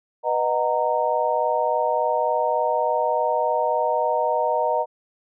sine chord, B major seventh, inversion none, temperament just, 493.9 / 617.4 / 740.8 / 926 Hz, B4 / D#5 / F#5 / A#5, 0 / -14 / +2 / -12 cents, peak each -26 / -23 / -27 / -23 dBFS, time 0.23-4.86 s, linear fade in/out 50 ms, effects none

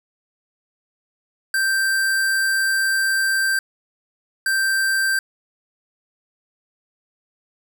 square tone pair in turn, 1568 / 1568 Hz, G6 / G6, 0 / 0 cents, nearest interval unison, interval 0 cents, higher neither, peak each -18 dBFS, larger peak neither, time 1.54-3.59 / 4.46-5.19 s, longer first, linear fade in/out 2 ms, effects none

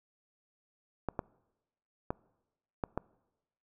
clicks, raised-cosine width 1 ms, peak -18 dBFS, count 5, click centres 1.087 / 1.192 / 2.105 / 2.838 / 2.976 s, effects noise-tail reverb RT60 1.0 s tail -24 dB re dry

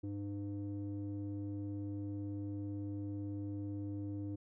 square tone with low-pass filter, 101 Hz, G#2, 48 cents flat, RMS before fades -41 dBFS, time 0.03-4.36 s, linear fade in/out 10 ms, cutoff 360 Hz, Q 9.8, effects none

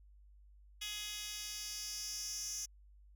10% pulse tone with high-pass filter sweep, 418.7 Hz, G#4, 14 cents sharp, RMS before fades -43 dBFS, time 0.81-2.66 s, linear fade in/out 10 ms, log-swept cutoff 3500 to 6000 Hz, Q 3.9, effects added 50 Hz sine -58 dBFS peak until 3.15 s

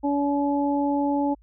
harmonic tone, 284.8 Hz, C#4, 47 cents sharp, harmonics 1 / 2 / 3, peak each -22 / -29 / -27 dBFS, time 0.03-1.35 s, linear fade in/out 20 ms, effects added 53 Hz sine -52 dBFS peak until 1.42 s

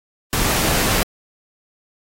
pink noise, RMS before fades -19 dBFS, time 0.33-1.03 s, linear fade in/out 0 ms, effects AAC 48 kbps

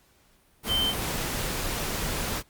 sine tone in noise, 3100 Hz, G7, 20 cents flat, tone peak -23 dBFS, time 0.67-0.94 s, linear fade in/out 50 ms, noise pink, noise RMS -30 dBFS, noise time 0.63-2.43 s, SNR +4 dB, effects pink hiss -62 dBFS RMS until 2.49 s + Opus 48 kbps

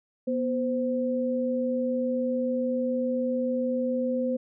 sine tone pair together, 244 / 517 Hz, B3 / C5, -21 / -21 cents, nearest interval octave + minor second, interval 1300 cents, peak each -27 dBFS, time 0.27-4.37 s, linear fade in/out 10 ms, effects none

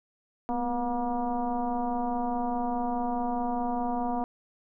sine tone with frequency modulation, 484.4 Hz, B4, 34 cents flat, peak -26 dBFS, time 0.49-4.24 s, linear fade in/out 0 ms, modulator 236 Hz, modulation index 2, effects none

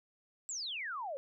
sine exponential sweep, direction down, 7902 to 520 Hz, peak -37 dBFS, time 0.49-1.17 s, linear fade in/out 0 ms, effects none

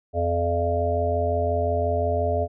harmonic tone, 85.7 Hz, F2, 32 cents flat, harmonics 1 / 3 / 5 / 7 / 8, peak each -25 / -34 / -28 / -26 / -26 dBFS, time 0.13-2.48 s, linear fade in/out 50 ms, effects none

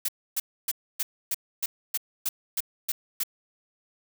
blue noise bursts, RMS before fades -27 dBFS, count 11, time 0.05-3.235 s, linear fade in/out 5 ms, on 35 ms, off 280 ms, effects none

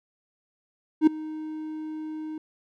triangle tone with ADSR envelope, 311.1 Hz, D#4, in tune, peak -9 dBFS, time 1.01-2.38 s, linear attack 60 ms, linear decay 6 ms, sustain -21 dB, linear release 3 ms, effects none

